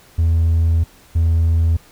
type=tone pair in turn; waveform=triangle; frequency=82.41 / 82.41 Hz; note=E2 / E2; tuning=0 / 0 cents; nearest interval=unison; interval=0 cents; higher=neither; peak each=-9 dBFS; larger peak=neither; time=0.18-0.84 / 1.15-1.77 s; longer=first; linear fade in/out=10 ms; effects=tanh soft clip ceiling -7 dBFS + pink hiss -48 dBFS RMS until 1.91 s